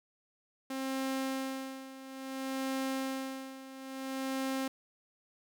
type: tone with tremolo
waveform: sawtooth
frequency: 266 Hz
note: C4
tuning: 29 cents sharp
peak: -28 dBFS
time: 0.7-4.68 s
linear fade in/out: 5 ms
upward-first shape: sine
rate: 0.59 Hz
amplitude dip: 80%
effects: none